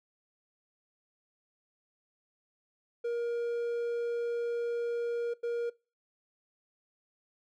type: tone bursts at uneven times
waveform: triangle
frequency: 472.2 Hz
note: A#4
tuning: 22 cents sharp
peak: -28 dBFS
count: 2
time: 3.04-5.34 / 5.43-5.7 s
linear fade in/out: 10 ms
effects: noise-tail reverb RT60 0.3 s tail -23 dB re dry